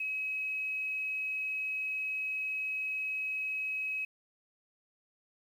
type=tone with quantisation; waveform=sine; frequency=2553 Hz; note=D#7; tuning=44 cents sharp; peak=-32 dBFS; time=0-4.05 s; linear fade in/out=5 ms; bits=10; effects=none